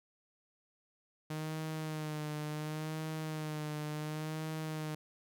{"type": "tone with vibrato", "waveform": "sawtooth", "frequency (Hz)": 154.2, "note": "D#3", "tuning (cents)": -15, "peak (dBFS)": -33, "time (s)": [1.3, 4.95], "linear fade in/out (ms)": 5, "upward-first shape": "sine", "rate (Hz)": 0.7, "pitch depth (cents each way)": 37, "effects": []}